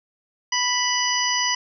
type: harmonic tone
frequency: 987 Hz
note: B5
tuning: 1 cent flat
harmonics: 1 / 2 / 3 / 5 / 6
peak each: -26 / -26 / -26 / -26 / -26 dBFS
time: 0.52-1.55 s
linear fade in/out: 5 ms
effects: none